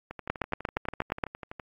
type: two click trains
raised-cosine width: 0.5 ms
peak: -23 / -11 dBFS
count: 19 / 9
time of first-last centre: 0.11-1.598 / 0.3-1.238 s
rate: 12.1 / 8.53 Hz
effects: AAC 64 kbps